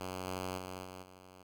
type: tone with level steps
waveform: 5% pulse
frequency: 92.5 Hz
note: F#2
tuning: in tune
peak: -28 / -26 / -31 / -35 / -43 dBFS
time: 0-1.43 s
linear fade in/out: 5 ms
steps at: 0.25 / 0.57 / 0.83 / 1.02 s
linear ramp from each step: 20 ms
effects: none